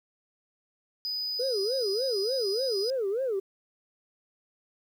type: tone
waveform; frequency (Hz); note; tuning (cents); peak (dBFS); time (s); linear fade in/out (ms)
triangle; 4978; D#8; 0; -28; 1.05-2.9; 0
type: tone with vibrato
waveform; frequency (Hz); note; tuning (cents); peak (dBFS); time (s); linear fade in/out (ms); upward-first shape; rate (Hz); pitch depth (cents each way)
sine; 456; A#4; -38; -25; 1.39-3.4; 10; sine; 3.4; 290
effects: tanh soft clip ceiling -22 dBFS + 10-bit